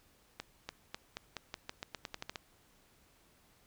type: accelerating click train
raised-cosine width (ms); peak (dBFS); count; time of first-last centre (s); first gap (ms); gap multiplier
0.2; -22; 14; 0.4-2.358; 290; 0.88
effects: pink hiss -67 dBFS RMS until 3.66 s